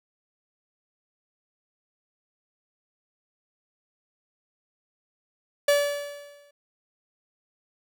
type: tone with exponential decay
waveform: 45% pulse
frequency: 576 Hz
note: D5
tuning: 34 cents flat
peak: -16 dBFS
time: 5.68-6.51 s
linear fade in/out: 5 ms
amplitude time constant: 180 ms
effects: none